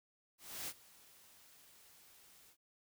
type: noise with ADSR envelope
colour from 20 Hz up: white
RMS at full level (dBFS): -42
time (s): 0.38-2.57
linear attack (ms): 300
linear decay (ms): 50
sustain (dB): -21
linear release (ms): 75
effects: none